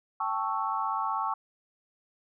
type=chord; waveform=sine; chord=A dominant seventh; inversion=third; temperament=equal; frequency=784 / 880 / 1108.7 / 1318.5 Hz; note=G5 / A5 / C#6 / E6; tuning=0 / 0 / 0 / 0 cents; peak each=-35 / -32 / -31 / -35 dBFS; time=0.2-1.34 s; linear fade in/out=5 ms; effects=none